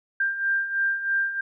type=beating tone pair; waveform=sine; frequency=1586 / 1589.1 Hz; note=G6 / G6; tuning=+20 / +23 cents; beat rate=3.1 Hz; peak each=-29 / -23 dBFS; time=0.2-1.41 s; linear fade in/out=5 ms; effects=none